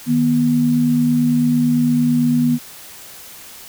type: tone pair together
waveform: sine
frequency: 154.06 / 243 Hz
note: D#3 / B3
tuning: -17 / -28 cents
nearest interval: minor sixth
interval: 789 cents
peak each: -20 / -13 dBFS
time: 0.06-2.59 s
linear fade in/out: 50 ms
effects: white hiss -38 dBFS RMS until 3.68 s